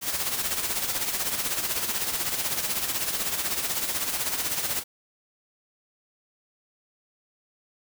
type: noise with tremolo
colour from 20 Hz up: white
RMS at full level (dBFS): -26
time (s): 0.01-4.84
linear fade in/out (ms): 50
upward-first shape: sine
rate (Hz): 16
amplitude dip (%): 55
effects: none